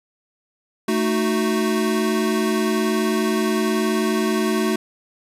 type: chord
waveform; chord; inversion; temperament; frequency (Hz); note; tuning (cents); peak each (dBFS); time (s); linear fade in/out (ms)
square; D# diminished; second; equal; 220 / 311.1 / 370; A3 / D#4 / F#4; 0 / 0 / 0; -22 / -26 / -23; 0.88-4.76; 5
effects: resampled to 32000 Hz + 9-bit